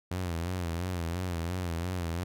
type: tone with vibrato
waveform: sawtooth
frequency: 87.31 Hz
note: F2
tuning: in tune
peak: -27 dBFS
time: 0.11-2.24 s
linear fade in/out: 5 ms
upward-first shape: sine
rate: 2.9 Hz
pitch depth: 99 cents each way
effects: none